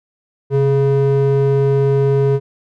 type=ring-modulated tone; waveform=triangle; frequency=275.8 Hz; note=C#4; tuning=9 cents flat; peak=-6 dBFS; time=0.5-2.4 s; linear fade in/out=50 ms; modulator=142 Hz; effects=none